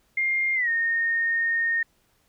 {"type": "tone with pitch glide", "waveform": "sine", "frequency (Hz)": [2116, 1842.1], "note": ["C7", "A#6"], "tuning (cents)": [19, -21], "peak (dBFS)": -21, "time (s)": [0.17, 1.83], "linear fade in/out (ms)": 5, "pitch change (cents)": -240, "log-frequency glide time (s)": [0.55, 0.69], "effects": ["pink hiss -66 dBFS RMS until 2.28 s"]}